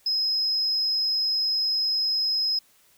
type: tone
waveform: triangle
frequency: 5110 Hz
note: D#8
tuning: 45 cents sharp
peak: -19 dBFS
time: 0.06-2.59 s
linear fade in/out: 5 ms
effects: tanh soft clip ceiling -19 dBFS + white hiss -60 dBFS RMS until 2.97 s